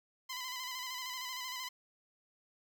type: tone with vibrato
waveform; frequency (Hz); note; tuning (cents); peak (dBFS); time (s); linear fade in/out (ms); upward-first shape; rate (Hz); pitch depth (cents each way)
10% pulse; 1015; B5; +47; -31; 0.29-1.69; 10; square; 13; 38
effects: none